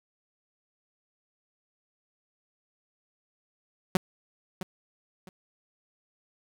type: tone with echo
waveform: sawtooth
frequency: 185 Hz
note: F#3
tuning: in tune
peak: -16 dBFS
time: 3.95-3.97 s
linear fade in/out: 2 ms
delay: 660 ms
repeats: 2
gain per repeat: -12 dB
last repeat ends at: 5.29 s
effects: none